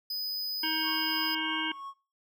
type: tone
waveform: square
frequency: 4998 Hz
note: D#8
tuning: 7 cents sharp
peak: -32 dBFS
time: 0.1-1.35 s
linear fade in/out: 5 ms
type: harmonic tone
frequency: 315.7 Hz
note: D#4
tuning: 25 cents sharp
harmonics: 1 / 3 / 5 / 7 / 9 / 10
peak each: -36 / -36 / -36 / -36 / -36 / -36 dBFS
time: 0.63-1.72 s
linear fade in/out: 5 ms
type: tone with tremolo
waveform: triangle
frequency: 1100 Hz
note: C#6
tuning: 14 cents flat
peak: -36 dBFS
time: 0.82-1.94 s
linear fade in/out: 50 ms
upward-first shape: triangle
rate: 3.1 Hz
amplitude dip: 65%
effects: noise-tail reverb RT60 0.3 s tail -20 dB re dry

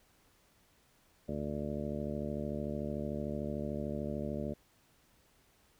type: harmonic tone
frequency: 73.42 Hz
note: D2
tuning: in tune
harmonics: 1 / 2 / 3 / 4 / 5 / 6 / 7 / 8 / 9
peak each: -44 / -42 / -39 / -45 / -44 / -45 / -52 / -42 / -53 dBFS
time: 1.28-4.54 s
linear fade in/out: 10 ms
effects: pink hiss -68 dBFS RMS until 5.79 s

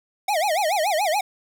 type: tone with vibrato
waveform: square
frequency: 718 Hz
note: F5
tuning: 48 cents sharp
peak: -20 dBFS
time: 0.28-1.21 s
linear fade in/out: 5 ms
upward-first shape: sine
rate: 7 Hz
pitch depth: 290 cents each way
effects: none

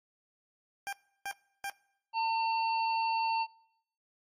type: tone bursts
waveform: 20% pulse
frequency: 795 Hz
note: G5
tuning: 24 cents sharp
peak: -30 dBFS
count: 3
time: 0.87-1.698 s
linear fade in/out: 0 ms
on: 56 ms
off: 330 ms
type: harmonic tone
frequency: 903 Hz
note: A5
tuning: 45 cents sharp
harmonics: 1 / 3 / 5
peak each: -28 / -38 / -42 dBFS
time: 2.13-3.47 s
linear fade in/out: 50 ms
effects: noise-tail reverb RT60 0.8 s tail -24 dB re dry + AAC 48 kbps

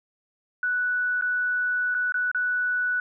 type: tone with dropouts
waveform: sine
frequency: 1480 Hz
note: F#6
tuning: in tune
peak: -22 dBFS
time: 0.63-3 s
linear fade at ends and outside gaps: 2 ms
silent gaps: 1.212-1.222 / 1.944-1.948 / 2.122-2.142 / 2.315-2.347 s
effects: none

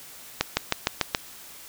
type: accelerating click train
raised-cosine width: 0.2 ms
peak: -3 dBFS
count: 6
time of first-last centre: 0.41-1.149 s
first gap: 160 ms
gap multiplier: 0.96
effects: white hiss -45 dBFS RMS until 1.68 s

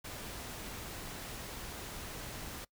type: noise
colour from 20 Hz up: pink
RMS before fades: -44 dBFS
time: 0.04-2.65 s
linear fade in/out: 10 ms
effects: noise-tail reverb RT60 0.1 s tail -23 dB re dry

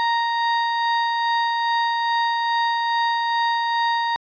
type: tone with tremolo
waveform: 35% pulse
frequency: 932.3 Hz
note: A#5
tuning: in tune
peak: -16 dBFS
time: 0-4.16 s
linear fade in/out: 0 ms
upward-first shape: sine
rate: 2.4 Hz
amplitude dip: 25%
effects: resampled to 11025 Hz

